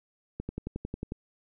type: click train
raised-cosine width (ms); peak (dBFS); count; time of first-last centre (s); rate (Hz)
3; -21; 9; 0.4-1.121; 11.1
effects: none